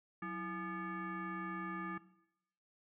sine tone with frequency modulation, 698.5 Hz, F5, in tune, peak -39 dBFS, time 0.22-1.98 s, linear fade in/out 5 ms, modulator 514 Hz, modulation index 2.3, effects noise-tail reverb RT60 0.8 s tail -17 dB re dry

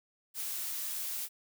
blue noise, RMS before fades -37 dBFS, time 0.34-1.29 s, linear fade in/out 50 ms, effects none

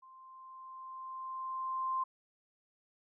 sine tone with level ramp, 1046.5 Hz, C6, in tune, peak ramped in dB -54 to -30 dBFS, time 0.02-2.04 s, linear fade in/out 10 ms, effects none

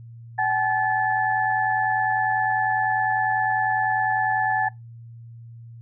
sine tone cluster, 762 / 852 / 1737 Hz, G5 / G#5 / A6, -49 / +44 / -23 cents, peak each -24 dBFS, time 0.38-4.69 s, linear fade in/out 10 ms, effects noise-tail reverb RT60 0.2 s tail -23 dB re dry + added 116 Hz sine -39 dBFS peak until 5.81 s

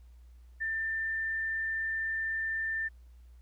sine tone, 1788 Hz, A6, 27 cents sharp, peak -30 dBFS, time 0.6-2.89 s, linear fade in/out 20 ms, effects added 60 Hz sine -51 dBFS peak until 3.41 s + pink hiss -73 dBFS RMS until 3.41 s

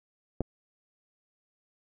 clicks, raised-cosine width 2 ms, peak -14 / -30 dBFS, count 2, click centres 0.407 / 0.416 s, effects none

